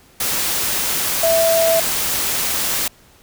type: tone in noise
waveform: sine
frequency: 659.3 Hz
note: E5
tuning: in tune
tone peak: -13 dBFS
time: 1.23-1.8 s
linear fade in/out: 5 ms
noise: white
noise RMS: -20 dBFS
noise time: 0.2-2.88 s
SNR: +4 dB
effects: pink hiss -50 dBFS RMS until 3.22 s